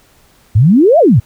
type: exponential two-way sweep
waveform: sine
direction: up then down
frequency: 94.7 to 712 to 94.7 Hz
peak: -4 dBFS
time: 0.55-1.2 s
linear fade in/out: 10 ms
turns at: 0.99 s
effects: pink hiss -49 dBFS RMS until 1.25 s